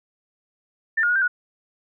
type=tone with pitch steps; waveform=sine; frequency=1788 / 1426 / 1455 / 1573 / 1462 Hz; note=A6 / F6 / F#6 / G6 / F#6; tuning=+27 / +36 / -29 / +6 / -21 cents; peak=-17 dBFS; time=0.97-1.28 s; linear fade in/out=10 ms; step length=62 ms; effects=none